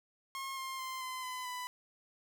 sawtooth tone with pitch steps, 1077 / 1060.3 / 1043.9 / 1027.8 / 1011.9 / 996.2 Hz, C6 / C6 / C6 / C6 / B5 / B5, +50 / +23 / -4 / -31 / +42 / +15 cents, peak -35 dBFS, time 0.35-1.67 s, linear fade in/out 0 ms, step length 220 ms, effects none

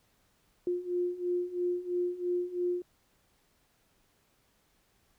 sine beating tone pair, 353.3 / 356.3 Hz, F4 / F4, +20 / +35 cents, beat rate 3 Hz, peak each -34 / -31 dBFS, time 0.67-2.82 s, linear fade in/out 2 ms, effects pink hiss -70 dBFS RMS until 5.18 s

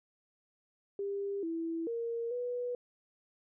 sine tone with pitch steps, 399.4 / 329.7 / 465 / 489.7 Hz, G4 / E4 / A#4 / B4, +32 / 0 / -4 / -15 cents, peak -33 dBFS, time 0.99-2.75 s, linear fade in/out 2 ms, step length 440 ms, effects none

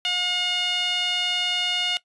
sawtooth tone with band-pass filter, 718 Hz, F5, 48 cents sharp, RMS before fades -24 dBFS, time 0.05-1.97 s, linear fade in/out 0 ms, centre 3100 Hz, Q 4.8, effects noise-tail reverb RT60 0.1 s tail -18 dB re dry + resampled to 24000 Hz

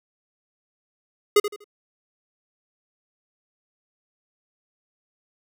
square tone with echo, 414.3 Hz, G#4, 4 cents flat, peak -13 dBFS, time 1.36-1.4 s, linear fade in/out 5 ms, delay 81 ms, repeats 3, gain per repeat -11 dB, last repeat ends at 1.643 s, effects none

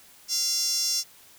sawtooth tone with high-pass filter, 692 Hz, F5, 16 cents flat, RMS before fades -26 dBFS, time 0.28-1.04 s, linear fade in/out 50 ms, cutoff 5600 Hz, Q 6.3, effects white hiss -53 dBFS RMS until 1.38 s

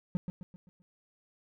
triangle tone with echo, 180 Hz, F#3, 47 cents flat, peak -24 dBFS, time 0.15-0.17 s, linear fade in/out 0 ms, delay 130 ms, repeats 5, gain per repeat -7 dB, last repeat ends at 0.82 s, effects none

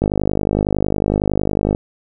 click train, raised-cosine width 2 ms, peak -3 dBFS, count 89, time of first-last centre 0.02-1.749 s, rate 50.9 Hz, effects none

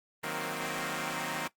5% pulse chord, C half-diminished seventh, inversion first, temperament equal, 155.56 / 185 / 233.1 / 261.6 Hz, Eb3 / Gb3 / Bb3 / C4, 0 / 0 / 0 / 0 cents, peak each -27 / -28 / -28 / -27 dBFS, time 0.23-1.48 s, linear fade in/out 10 ms, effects noise-tail reverb RT60 0.1 s tail -17 dB re dry + Opus 24 kbps

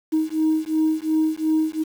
sine beating tone pair, 313.1 / 315.9 Hz, D#4 / D#4, +11 / +26 cents, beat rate 2.8 Hz, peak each -20 dBFS, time 0.12-1.84 s, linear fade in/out 20 ms, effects tanh soft clip ceiling -13 dBFS + 7-bit

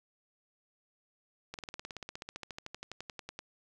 slowing click train, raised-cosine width 0.2 ms, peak -24 dBFS, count 27, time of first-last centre 1.54-3.391 s, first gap 48 ms, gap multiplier 1.03, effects none

